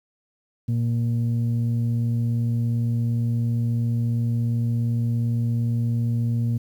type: tone pair together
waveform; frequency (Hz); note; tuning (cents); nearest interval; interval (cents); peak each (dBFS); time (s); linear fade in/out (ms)
sine; 117.2 / 234.4; A#2 / A#3; +10 / +10; octave; 1200; -19 / -26; 0.68-6.58; 10
effects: tanh soft clip ceiling -16 dBFS + 9-bit